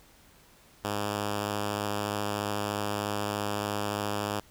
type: tone with vibrato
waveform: 5% pulse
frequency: 103.2 Hz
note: G#2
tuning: 10 cents flat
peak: -18 dBFS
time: 0.84-4.4 s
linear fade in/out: 5 ms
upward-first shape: triangle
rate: 14 Hz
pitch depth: 13 cents each way
effects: pink hiss -58 dBFS RMS until 4.5 s